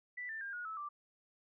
sine tone with pitch steps, 1975.5 / 1780.4 / 1604.6 / 1446.2 / 1303.3 / 1174.6 Hz, B6 / A6 / G6 / F#6 / E6 / D6, 0 / +20 / +40 / -40 / -20 / 0 cents, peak -40 dBFS, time 0.17-0.89 s, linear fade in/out 10 ms, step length 120 ms, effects none

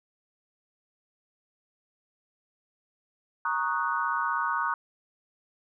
sine chord, D# minor seventh, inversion second, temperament equal, 932.3 / 1108.7 / 1244.5 / 1480 Hz, A#5 / C#6 / D#6 / F#6, 0 / 0 / 0 / 0 cents, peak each -31 dBFS, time 3.45-4.74 s, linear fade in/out 2 ms, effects none

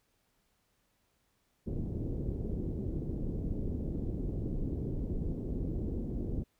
pink low-pass noise, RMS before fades -35 dBFS, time 1.66-6.44 s, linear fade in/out 20 ms, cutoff 390 Hz, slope 24 dB/octave, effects pink hiss -75 dBFS RMS until 6.59 s

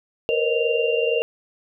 sine tone cluster, 464.3 / 485.8 / 533 / 618 / 2779 Hz, A#4 / B4 / C5 / D#5 / F7, -7 / -29 / +32 / -12 / -9 cents, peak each -21 / -26 / -28 / -27 / -26 dBFS, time 0.29-1.22 s, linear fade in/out 0 ms, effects none

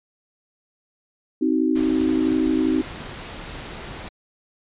sine chord, C diminished, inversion none, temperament just, 261.6 / 314 / 376.7 Hz, C4 / Eb4 / Gb4, 0 / +16 / +31 cents, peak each -21 / -20 / -26 dBFS, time 1.41-2.82 s, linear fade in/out 10 ms
pink noise, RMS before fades -35 dBFS, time 1.75-4.09 s, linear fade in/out 10 ms
effects resampled to 8000 Hz

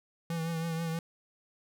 square tone with vibrato, 164.81 Hz, E3, in tune, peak -32 dBFS, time 0.3-0.99 s, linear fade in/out 2 ms, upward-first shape triangle, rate 6.2 Hz, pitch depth 44 cents each way, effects none

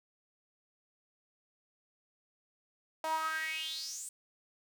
sawtooth tone with high-pass filter sweep, 317 Hz, D#4, 32 cents sharp, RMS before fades -37 dBFS, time 3.04-4.09 s, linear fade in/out 2 ms, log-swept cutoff 760 to 8700 Hz, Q 7.2, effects none

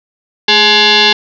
sine tone with frequency modulation, 415.3 Hz, G#4, in tune, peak -5 dBFS, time 0.48-1.13 s, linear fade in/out 5 ms, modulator 633 Hz, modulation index 6.6, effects none

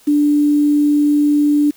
sine tone with quantisation, 293.7 Hz, D4, in tune, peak -10 dBFS, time 0.07-1.71 s, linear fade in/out 10 ms, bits 6, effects white hiss -49 dBFS RMS until 1.76 s

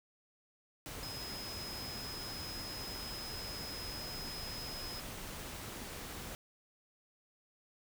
sine tone in noise, 5090 Hz, D#8, 39 cents sharp, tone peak -44 dBFS, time 1.03-5 s, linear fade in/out 0 ms, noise pink, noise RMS -45 dBFS, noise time 0.86-6.35 s, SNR -2 dB, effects none

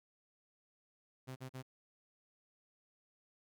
sawtooth tone bursts, 130 Hz, C3, 11 cents flat, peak -40 dBFS, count 3, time 1.27-1.627 s, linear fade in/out 20 ms, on 91 ms, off 42 ms, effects none

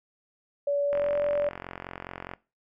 sine tone with pitch glide, 571 to 581.3 Hz, D5 to D5, -49 to -18 cents, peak -23 dBFS, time 0.67-1.49 s, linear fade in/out 5 ms, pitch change +31 cents, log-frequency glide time 0.82-1.18 s
click train, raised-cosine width 0.5 ms, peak -21 dBFS, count 64, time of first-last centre 0.93-2.336 s, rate 44.8 Hz
effects noise-tail reverb RT60 0.3 s tail -21 dB re dry

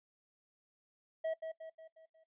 triangle tone with echo, 644 Hz, E5, 41 cents flat, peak -31 dBFS, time 1.24-1.34 s, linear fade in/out 10 ms, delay 180 ms, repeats 5, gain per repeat -6 dB, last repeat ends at 2.24 s, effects noise-tail reverb RT60 0.1 s tail -18 dB re dry + resampled to 8000 Hz

